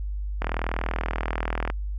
click train, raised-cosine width 0.5 ms, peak -12 dBFS, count 53, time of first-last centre 0.42-1.701 s, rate 40.6 Hz, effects added 50 Hz sine -27 dBFS peak until 1.98 s

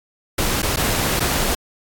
pink noise with dropouts, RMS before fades -20 dBFS, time 0.38-1.55 s, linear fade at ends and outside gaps 5 ms, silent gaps 0.621-0.628 / 0.761-0.77 / 1.196-1.203 s, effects AAC 64 kbps

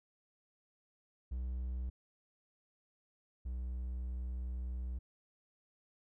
triangle tone pair in turn, 62.5 / 62.07 Hz, B1 / B1, +21 / +9 cents, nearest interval unison, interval 12 cents, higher first, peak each -34 / -35 dBFS, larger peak first, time 1.31-1.9 / 3.45-4.99 s, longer second, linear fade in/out 10 ms, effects none

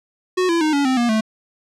square tone with pitch steps, 367.5 / 337 / 309 / 283.4 / 259.9 / 238.3 / 218.5 Hz, F#4 / E4 / D#4 / C#4 / C4 / A#3 / A3, -12 / +38 / -12 / +38 / -11 / +38 / -12 cents, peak -16 dBFS, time 0.37-1.21 s, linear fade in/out 10 ms, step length 120 ms, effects low-pass 7000 Hz 12 dB/octave

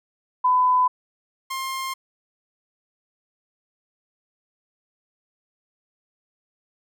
sine / sawtooth tone pair in turn, 1004 / 1060.6 Hz, B5 / C6, +28 / +23 cents, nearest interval minor second, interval 95 cents, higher second, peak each -15 / -23 dBFS, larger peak first, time 0.44-0.88 / 1.5-1.94 s, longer neither, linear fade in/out 10 ms, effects none

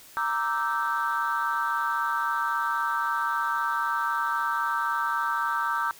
sine chord, E half-diminished seventh, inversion second, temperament equal with one note detuned, 932.3 / 1174.7 / 1318.5 / 1553.6 Hz, Bb5 / D6 / E6 / G6, 0 / 0 / 0 / -16 cents, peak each -29 dBFS, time 0.17-5.91 s, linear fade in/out 0 ms, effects tanh soft clip ceiling -17 dBFS + white hiss -50 dBFS RMS until 5.99 s

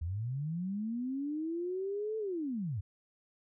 sine linear two-way sweep, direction up then down, 76.4 to 443.7 to 85.2 Hz, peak -33 dBFS, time 0.01-2.81 s, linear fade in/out 10 ms, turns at 2.18 s, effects none

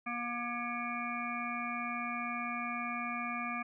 harmonic tone with a mistuned harmonic, 238.8 Hz, A#3, 42 cents sharp, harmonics 1 / 3 / 5 / 7 / 9 / 10, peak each -41 / -43 / -39 / -46 / -43 / -42 dBFS, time 0.06-3.63 s, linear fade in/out 10 ms, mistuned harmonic 9, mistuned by +58 cents, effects none

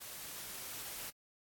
white noise with level ramp, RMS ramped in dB -47 to -44 dBFS, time 0-1.11 s, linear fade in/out 20 ms, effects AAC 64 kbps

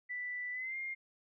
sine tone with pitch glide, 1978 to 2120 Hz, B6 to C7, +2 to +22 cents, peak -37 dBFS, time 0.09-0.95 s, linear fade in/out 20 ms, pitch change +120 cents, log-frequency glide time 0.52-0.77 s, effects none

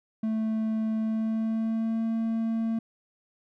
triangle tone with pitch glide, 220 to 225.7 Hz, A3 to A3, 0 to +44 cents, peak -23 dBFS, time 0.23-2.79 s, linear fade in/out 5 ms, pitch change +44 cents, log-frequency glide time 0.99-2.07 s, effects none

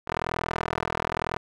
15% pulse tone with band-pass filter, 40.97 Hz, E1, 10 cents flat, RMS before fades -30 dBFS, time 0.07-1.38 s, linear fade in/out 10 ms, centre 1100 Hz, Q 1, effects none

